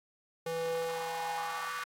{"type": "tone with high-pass filter sweep", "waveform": "square", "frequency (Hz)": 164.81, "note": "E3", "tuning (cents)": 0, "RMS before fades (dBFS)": -36, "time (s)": [0.46, 1.84], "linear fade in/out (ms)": 5, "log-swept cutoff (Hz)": [380, 1300], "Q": 3.2, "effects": ["AAC 48 kbps"]}